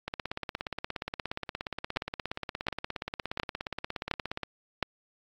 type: two click trains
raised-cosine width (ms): 0.3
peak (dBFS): -17 / -11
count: 75 / 5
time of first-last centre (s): 0.08-4.433 / 1.97-4.827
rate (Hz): 17 / 1.4
effects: AAC 48 kbps